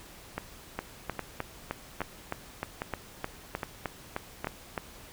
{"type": "two click trains", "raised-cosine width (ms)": 0.5, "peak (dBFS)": [-17, -16], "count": [6, 14], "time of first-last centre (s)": [[0.38, 4.445], [0.79, 4.778]], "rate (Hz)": [1.23, 3.26], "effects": ["pink hiss -50 dBFS RMS until 5.12 s"]}